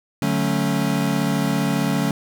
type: chord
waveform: square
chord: D major seventh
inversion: none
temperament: equal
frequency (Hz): 146.83 / 185 / 220 / 277.2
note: D3 / F#3 / A3 / C#4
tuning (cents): 0 / 0 / 0 / 0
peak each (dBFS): -25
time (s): 0.22-2.11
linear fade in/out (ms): 2
effects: none